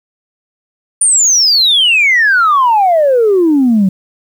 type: exponential sweep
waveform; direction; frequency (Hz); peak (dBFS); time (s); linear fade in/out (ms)
sine; down; 9420 to 183.1; -5; 1.01-3.89; 5
effects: tanh soft clip ceiling -3 dBFS + 7-bit